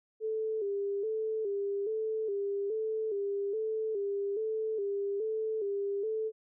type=tone with vibrato; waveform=sine; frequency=418.9 Hz; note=G#4; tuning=15 cents sharp; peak=-30 dBFS; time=0.2-6.32 s; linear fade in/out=50 ms; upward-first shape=square; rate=1.2 Hz; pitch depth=79 cents each way; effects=none